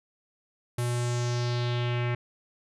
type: tone with low-pass filter sweep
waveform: square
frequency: 121.1 Hz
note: B2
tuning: 34 cents flat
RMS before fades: -28 dBFS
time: 0.78-2.15 s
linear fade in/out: 5 ms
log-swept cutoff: 11000 to 2200 Hz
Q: 2.7
effects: none